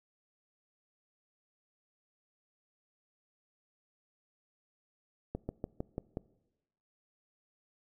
slowing click train, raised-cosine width 2 ms, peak -22 dBFS, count 6, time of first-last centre 5.35-6.171 s, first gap 140 ms, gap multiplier 1.08, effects noise-tail reverb RT60 1.0 s tail -22 dB re dry

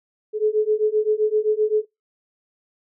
sine beating tone pair, 424.4 / 432.1 Hz, G#4 / A4, +38 / -31 cents, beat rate 7.7 Hz, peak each -20 dBFS, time 0.33-1.85 s, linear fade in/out 50 ms, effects noise-tail reverb RT60 0.2 s tail -22 dB re dry

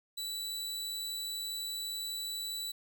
sawtooth tone, 3951 Hz, B7, in tune, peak -33 dBFS, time 0.17-2.72 s, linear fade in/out 10 ms, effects 11-bit

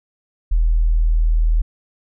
sine tone, 40.18 Hz, E1, 44 cents flat, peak -12 dBFS, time 0.51-1.62 s, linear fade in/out 10 ms, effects none

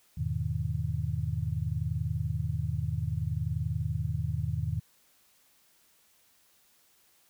sine chord, E major seventh, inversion none, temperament just, 82.41 / 103.01 / 123.61 / 154.51 Hz, E2 / G#2 / B2 / D#3, 0 / -14 / +2 / -12 cents, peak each -34 dBFS, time 0.17-4.8 s, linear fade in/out 10 ms, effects white hiss -65 dBFS RMS until 7.29 s

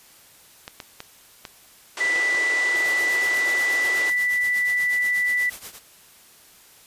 clicks, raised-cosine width 0.2 ms, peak -17 dBFS, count 9, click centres 0.679 / 0.802 / 1.004 / 1.452 / 2.053 / 2.16 / 2.349 / 2.759 / 2.862 s
pink band-pass noise, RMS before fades -33 dBFS, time 1.97-4.1 s, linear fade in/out 2 ms, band 320 to 8900 Hz, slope 48 dB/octave
sine tone, 1975.5 Hz, B6, in tune, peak -19 dBFS, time 2-5.5 s, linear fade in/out 10 ms
white noise with tremolo, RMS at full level -35 dBFS, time 2.74-5.8 s, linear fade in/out 50 ms, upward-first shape triangle, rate 8.3 Hz, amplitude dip 90%
effects white hiss -51 dBFS RMS until 6.86 s + resampled to 32000 Hz

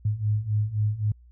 sine beating tone pair, 103.83 / 107.63 Hz, G#2 / A2, 0 / -38 cents, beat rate 3.8 Hz, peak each -27 / -24 dBFS, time 0.05-1.12 s, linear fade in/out 5 ms, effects added 60 Hz sine -49 dBFS peak until 1.31 s

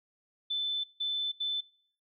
sine tone bursts at uneven times, 3520 Hz, A7, in tune, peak -29 dBFS, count 3, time 0.5-0.84 / 1-1.32 / 1.4-1.61 s, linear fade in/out 10 ms, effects noise-tail reverb RT60 0.7 s tail -26 dB re dry

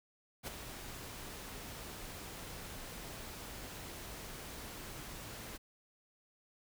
pink noise with ADSR envelope, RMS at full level -40 dBFS, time 0.43-5.58 s, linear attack 43 ms, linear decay 16 ms, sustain -7 dB, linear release 19 ms, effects none

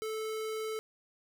square tone, 437.2 Hz, A4, 11 cents flat, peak -35 dBFS, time 0.02-0.79 s, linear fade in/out 0 ms, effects none

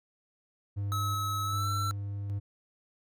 triangle tone with tremolo, 100.6 Hz, G2, 45 cents sharp, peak -28 dBFS, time 0.76-2.4 s, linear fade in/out 20 ms, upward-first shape square, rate 1.3 Hz, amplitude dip 30%
square tone with pitch glide, 1290 to 1340.1 Hz, E6 to E6, -38 to +28 cents, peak -32 dBFS, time 0.92-1.91 s, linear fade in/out 0 ms, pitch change +66 cents, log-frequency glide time 1.43-1.69 s
effects none

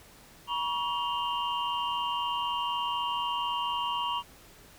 sine tone cluster, 960 / 1124 / 2826 / 3103 Hz, B5 / C#6 / F7 / G7, -49 / +24 / +20 / -18 cents, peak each -31 / -34 / -35 / -39 dBFS, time 0.47-4.23 s, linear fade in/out 50 ms, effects pink hiss -54 dBFS RMS until 4.78 s

